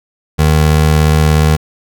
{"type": "tone pair together", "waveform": "square", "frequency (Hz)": [76.9, 153.8], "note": ["D#2", "D#3"], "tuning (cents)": [-20, -20], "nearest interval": "octave", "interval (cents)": 1200, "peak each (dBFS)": -11, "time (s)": [0.38, 1.57], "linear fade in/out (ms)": 20, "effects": []}